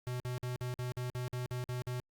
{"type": "tone bursts", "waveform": "square", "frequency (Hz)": 124.5, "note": "B2", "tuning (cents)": 14, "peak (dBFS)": -36, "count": 11, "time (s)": [0.07, 2], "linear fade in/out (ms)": 0, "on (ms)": 130, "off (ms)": 50, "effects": ["Opus 48 kbps"]}